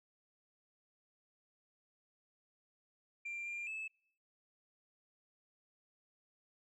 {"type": "tone with pitch steps", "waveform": "sine", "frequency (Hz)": [2373, 2392, 2611], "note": ["D7", "D7", "E7"], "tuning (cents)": [17, 31, -17], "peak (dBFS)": -38, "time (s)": [3.25, 3.88], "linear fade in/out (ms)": 10, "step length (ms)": 210, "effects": ["noise-tail reverb RT60 0.6 s tail -26 dB re dry", "tanh soft clip ceiling -38 dBFS"]}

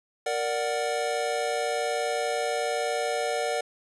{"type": "chord", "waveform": "square", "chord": "Bb augmented", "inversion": "none", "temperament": "equal", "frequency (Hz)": [466.2, 587.3, 740], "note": ["Bb4", "D5", "F#5"], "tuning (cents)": [0, 0, 0], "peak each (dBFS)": -31, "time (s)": [0.26, 3.61], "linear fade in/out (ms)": 5, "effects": ["resampled to 24000 Hz"]}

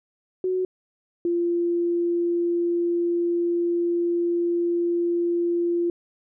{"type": "tone pair in turn", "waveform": "sine", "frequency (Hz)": [370, 344.7], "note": ["F#4", "F4"], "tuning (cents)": [0, -23], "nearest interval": "minor second", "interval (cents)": 123, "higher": "first", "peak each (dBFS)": [-21, -20], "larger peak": "second", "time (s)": [[0.44, 0.65], [1.25, 5.9]], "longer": "second", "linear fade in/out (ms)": 2, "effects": []}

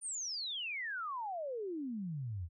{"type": "exponential sweep", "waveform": "sine", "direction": "down", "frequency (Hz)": [9420, 78.7], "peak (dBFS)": -37, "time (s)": [0.01, 2.49], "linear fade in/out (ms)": 50, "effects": []}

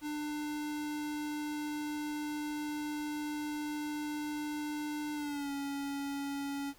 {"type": "tone with pitch glide", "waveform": "square", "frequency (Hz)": [298.8, 280.4], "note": ["D4", "C#4"], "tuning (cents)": [30, 20], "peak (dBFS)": -36, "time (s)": [0.01, 6.74], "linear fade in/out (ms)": 50, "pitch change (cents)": -110, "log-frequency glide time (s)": [5.14, 5.51], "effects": ["pink hiss -61 dBFS RMS until 6.78 s"]}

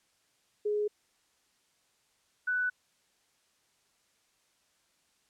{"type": "tone pair in turn", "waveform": "sine", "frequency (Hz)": [418, 1489.6], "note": ["G#4", "F#6"], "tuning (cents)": [11, 11], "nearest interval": "octave + minor seventh", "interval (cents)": 2200, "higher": "second", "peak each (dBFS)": -27, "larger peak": "neither", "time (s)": [[0.65, 0.88], [2.47, 2.7]], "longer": "neither", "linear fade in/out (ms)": 10, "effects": ["white hiss -71 dBFS RMS until 5.29 s", "low-pass 9000 Hz 12 dB/octave"]}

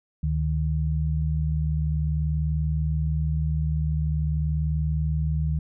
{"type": "tone pair together", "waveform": "sine", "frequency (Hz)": [73.42, 153.87], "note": ["D2", "D#3"], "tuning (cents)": [0, -19], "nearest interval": "octave + minor second", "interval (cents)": 1281, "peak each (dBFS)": [-24, -25], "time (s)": [0.23, 5.59], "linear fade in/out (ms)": 5, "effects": []}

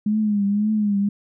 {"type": "tone with vibrato", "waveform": "sine", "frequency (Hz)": 207.7, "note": "G#3", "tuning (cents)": 0, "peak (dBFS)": -17, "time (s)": [0.06, 1.09], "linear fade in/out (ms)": 5, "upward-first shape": "triangle", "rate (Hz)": 1.9, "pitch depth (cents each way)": 83, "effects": []}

